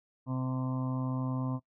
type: harmonic tone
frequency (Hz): 129.2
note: C3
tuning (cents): -21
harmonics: 1 / 2 / 4 / 5 / 6 / 7 / 8 / 9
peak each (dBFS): -32 / -34 / -48 / -47 / -53 / -48 / -45 / -55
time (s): 0.26-1.6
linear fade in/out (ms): 50
effects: noise-tail reverb RT60 0.1 s tail -19 dB re dry